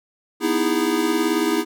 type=chord; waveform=square; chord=E major seventh; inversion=second; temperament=equal with one note detuned; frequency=246.9 / 311.1 / 329.6 / 409.1 Hz; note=B3 / D#4 / E4 / G#4; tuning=0 / 0 / 0 / -26 cents; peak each=-27 / -24 / -23 / -25 dBFS; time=0.4-1.65 s; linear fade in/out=50 ms; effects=none